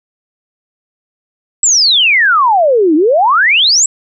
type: exponential two-way sweep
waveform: sine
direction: down then up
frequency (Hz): 7900 to 293.7 to 7900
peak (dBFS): -6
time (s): 1.63-3.86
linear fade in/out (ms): 2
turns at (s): 2.95
effects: none